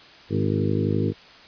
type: harmonic tone with a mistuned harmonic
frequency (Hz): 51.8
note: G#1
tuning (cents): -4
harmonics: 2 / 3 / 4 / 5 / 6 / 7 / 8 / 9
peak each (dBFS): -25 / -27 / -28 / -29 / -30 / -30 / -31 / -32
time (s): 0.29-1.14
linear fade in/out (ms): 50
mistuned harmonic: 6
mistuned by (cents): +26
effects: white hiss -47 dBFS RMS until 1.47 s + resampled to 11025 Hz